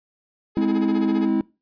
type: tone with tremolo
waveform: sawtooth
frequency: 422.1 Hz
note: G#4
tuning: 28 cents sharp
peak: -26 dBFS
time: 0.55-1.3 s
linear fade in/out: 50 ms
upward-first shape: sine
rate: 15 Hz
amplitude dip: 100%
type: chord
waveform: triangle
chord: Ab augmented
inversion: none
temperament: just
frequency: 207.7 / 259.6 / 324.5 Hz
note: Ab3 / C4 / E4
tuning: 0 / -13 / -27 cents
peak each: -21 / -21 / -19 dBFS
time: 0.57-1.41 s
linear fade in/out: 0 ms
effects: noise-tail reverb RT60 0.3 s tail -23 dB re dry + resampled to 11025 Hz